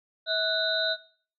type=tone cluster; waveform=sine; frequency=644 / 1481 / 3722 / 3997 Hz; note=E5 / F#6 / A#7 / B7; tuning=-41 / +1 / -3 / +20 cents; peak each=-29 dBFS; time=0.26-0.97 s; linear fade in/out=50 ms; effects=noise-tail reverb RT60 0.5 s tail -19 dB re dry + MP3 64 kbps